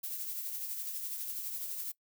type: noise with tremolo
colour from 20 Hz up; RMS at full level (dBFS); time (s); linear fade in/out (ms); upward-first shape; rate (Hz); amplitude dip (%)
violet; -37; 0.03-1.92; 10; triangle; 12; 45
effects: noise-tail reverb RT60 0.1 s tail -21 dB re dry